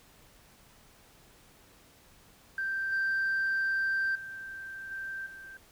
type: tone with level steps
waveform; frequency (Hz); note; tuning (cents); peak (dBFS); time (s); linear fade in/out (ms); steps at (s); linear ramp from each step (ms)
sine; 1568; G6; 0; -29 / -25 / -39 / -35 / -44; 2.58-5.57; 2; 2.92 / 4.15 / 4.91 / 5.26; 5
effects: tanh soft clip ceiling -24 dBFS + pink hiss -59 dBFS RMS until 5.71 s